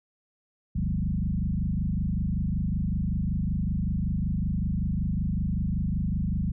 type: tone with frequency modulation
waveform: sine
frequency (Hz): 119.6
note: A#2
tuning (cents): +45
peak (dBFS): -24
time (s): 0.75-6.52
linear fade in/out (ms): 10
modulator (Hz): 25.3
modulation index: 3.4
effects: none